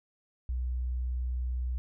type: tone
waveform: sine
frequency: 62.1 Hz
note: B1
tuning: 10 cents sharp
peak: -29 dBFS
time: 0.49-1.78 s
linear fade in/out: 0 ms
effects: none